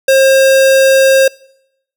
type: tone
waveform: square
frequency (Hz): 535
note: C5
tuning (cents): +38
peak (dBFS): -6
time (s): 0.08-1.28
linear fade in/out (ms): 5
effects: noise-tail reverb RT60 0.8 s tail -25 dB re dry